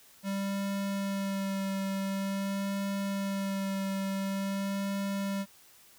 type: tone with vibrato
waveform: square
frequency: 196 Hz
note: G3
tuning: in tune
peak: -31 dBFS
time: 0.23-5.46 s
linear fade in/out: 50 ms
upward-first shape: sine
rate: 0.47 Hz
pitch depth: 15 cents each way
effects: white hiss -58 dBFS RMS until 5.98 s